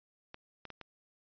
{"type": "clicks", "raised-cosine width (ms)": 0.3, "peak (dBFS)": -29, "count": 4, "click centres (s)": [0.344, 0.653, 0.703, 0.813], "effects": ["resampled to 11025 Hz"]}